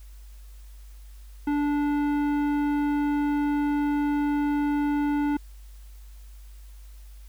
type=tone with tanh clipping; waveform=sine; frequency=291.3 Hz; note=D4; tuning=14 cents flat; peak=-24 dBFS; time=1.47-5.37 s; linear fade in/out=5 ms; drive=14 dB; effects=added 50 Hz sine -42 dBFS peak until 7.28 s + white hiss -59 dBFS RMS until 7.28 s